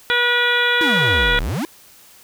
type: harmonic tone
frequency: 483.5 Hz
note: B4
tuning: 37 cents flat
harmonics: 1 / 2 / 3 / 4 / 5 / 6 / 7 / 8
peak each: -24 / -26 / -18 / -22 / -25 / -32 / -21 / -30 dBFS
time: 0.1-1.39 s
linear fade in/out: 0 ms
type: exponential two-way sweep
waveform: square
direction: down then up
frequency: 349.2 to 31.33 to 349.2 Hz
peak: -21 dBFS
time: 0.81-1.65 s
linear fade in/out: 0 ms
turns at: 1.39 s
effects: white hiss -47 dBFS RMS until 2.23 s